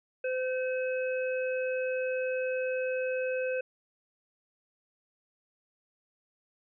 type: harmonic tone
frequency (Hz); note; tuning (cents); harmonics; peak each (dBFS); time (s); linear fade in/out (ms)
513; C5; -34; 1 / 3 / 5; -29 / -39 / -39; 0.24-3.61; 5
effects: none